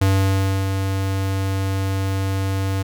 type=tone with ADSR envelope; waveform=square; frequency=96.6 Hz; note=G2; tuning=25 cents flat; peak=-14 dBFS; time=0.01-2.83 s; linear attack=7 ms; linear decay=640 ms; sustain=-6 dB; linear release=12 ms; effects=none